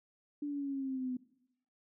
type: exponential sweep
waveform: sine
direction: down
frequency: 293.7 to 250 Hz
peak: -34 dBFS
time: 0.42-1.17 s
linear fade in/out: 5 ms
effects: noise-tail reverb RT60 0.8 s tail -18 dB re dry